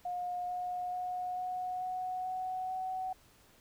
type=tone with pitch steps; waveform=sine; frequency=716 / 721.4 / 726.8 / 732.3 / 737.8 / 743.4 / 749 Hz; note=F5 / F#5 / F#5 / F#5 / F#5 / F#5 / F#5; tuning=+43 / -44 / -31 / -18 / -5 / +8 / +21 cents; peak=-34 dBFS; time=0.05-3.13 s; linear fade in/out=5 ms; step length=440 ms; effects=pink hiss -63 dBFS RMS until 3.6 s